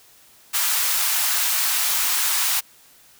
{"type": "high-pass noise", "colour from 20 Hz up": "white", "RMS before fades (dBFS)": -21, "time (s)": [0.53, 2.61], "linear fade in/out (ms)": 20, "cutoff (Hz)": 820, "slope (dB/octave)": 24, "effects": ["white hiss -52 dBFS RMS until 3.19 s"]}